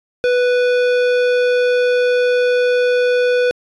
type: tone with hard clipping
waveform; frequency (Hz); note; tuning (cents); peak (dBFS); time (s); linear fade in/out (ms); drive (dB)
sine; 493.9; B4; 0; -14; 0.24-3.51; 0; 14
effects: resampled to 22050 Hz